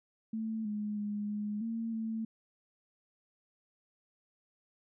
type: tone with pitch steps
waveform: sine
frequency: 221.4 / 209.6 / 207.2 / 208.7 / 227.4 / 222.9 Hz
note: A3 / G#3 / G#3 / G#3 / A#3 / A3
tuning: +11 / +16 / -4 / +9 / -43 / +23 cents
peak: -33 dBFS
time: 0.33-2.25 s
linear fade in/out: 5 ms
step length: 320 ms
effects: none